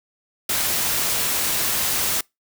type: noise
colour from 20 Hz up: white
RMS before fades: -22 dBFS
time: 0.49-2.21 s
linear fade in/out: 5 ms
effects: noise-tail reverb RT60 0.2 s tail -26 dB re dry